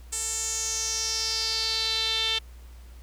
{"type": "tone with band-pass filter sweep", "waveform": "sawtooth", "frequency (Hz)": 445.4, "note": "A4", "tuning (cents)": 21, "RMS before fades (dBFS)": -28, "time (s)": [0.12, 2.39], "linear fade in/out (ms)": 10, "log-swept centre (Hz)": [8000, 3400], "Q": 5.3, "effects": ["added 60 Hz sine -43 dBFS peak until 3.02 s", "pink hiss -57 dBFS RMS until 3.02 s"]}